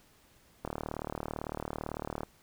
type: click train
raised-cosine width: 1 ms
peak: -21 dBFS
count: 61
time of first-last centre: 0.65-2.233 s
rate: 37.9 Hz
effects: pink hiss -63 dBFS RMS until 2.42 s